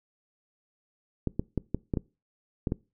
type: clicks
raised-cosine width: 3 ms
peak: -14 dBFS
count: 8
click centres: 1.273 / 1.395 / 1.577 / 1.746 / 1.938 / 1.972 / 2.672 / 2.721 s
effects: noise-tail reverb RT60 0.3 s tail -23 dB re dry